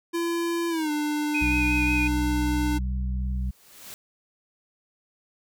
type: tone with pitch glide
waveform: square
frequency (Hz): 339.1 to 298.6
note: E4 to D4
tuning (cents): +49 to +29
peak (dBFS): -25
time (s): 0.13-2.79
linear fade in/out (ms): 20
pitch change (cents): -220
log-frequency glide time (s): 0.69-0.91
type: tone with vibrato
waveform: sine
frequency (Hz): 2489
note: D#7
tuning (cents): 0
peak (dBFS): -24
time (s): 1.34-2.08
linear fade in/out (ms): 10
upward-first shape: sine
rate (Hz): 5.5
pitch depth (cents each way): 25
type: harmonic tone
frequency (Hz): 63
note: B1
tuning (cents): +35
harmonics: 1 / 2 / 3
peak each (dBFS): -25 / -37 / -35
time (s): 1.41-3.51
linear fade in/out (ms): 10
type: noise with exponential growth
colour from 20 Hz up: white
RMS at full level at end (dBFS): -39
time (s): 3.2-3.94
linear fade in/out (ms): 0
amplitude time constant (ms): 160
effects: none